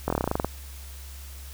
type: slowing click train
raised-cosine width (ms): 1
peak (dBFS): -10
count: 12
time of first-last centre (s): 0.08-0.446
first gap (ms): 22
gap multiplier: 1.08
effects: added 68 Hz sine -39 dBFS peak until 1.53 s + white hiss -47 dBFS RMS until 1.53 s